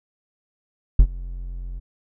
triangle tone with ADSR envelope, 44 Hz, F1, 14 cents sharp, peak -3 dBFS, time 0.99-1.8 s, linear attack 5 ms, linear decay 67 ms, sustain -24 dB, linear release 17 ms, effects none

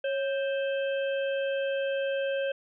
harmonic tone with a mistuned harmonic, 523.3 Hz, C5, in tune, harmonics 1 / 3 / 5 / 6, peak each -27 / -37 / -41 / -43 dBFS, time 0.04-2.52 s, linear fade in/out 5 ms, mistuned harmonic 1, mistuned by +83 cents, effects none

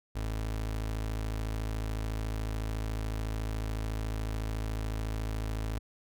30% pulse tone, 53.9 Hz, A1, 35 cents flat, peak -29 dBFS, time 0.15-5.79 s, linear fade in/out 10 ms, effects none

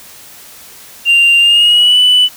sine tone with pitch glide, 2783 to 2983 Hz, F7 to F#7, -7 to +13 cents, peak -3 dBFS, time 1.05-2.29 s, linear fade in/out 50 ms, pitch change +120 cents, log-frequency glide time 1.39-1.99 s, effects tanh soft clip ceiling -3 dBFS + white hiss -36 dBFS RMS until 2.36 s

